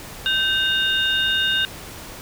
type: tone cluster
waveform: sine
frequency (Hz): 1548 / 2839 / 3669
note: G6 / F7 / A#7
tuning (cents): -22 / +28 / -28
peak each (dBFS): -22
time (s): 0.26-1.65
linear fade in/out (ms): 0
effects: pink hiss -37 dBFS RMS until 2.21 s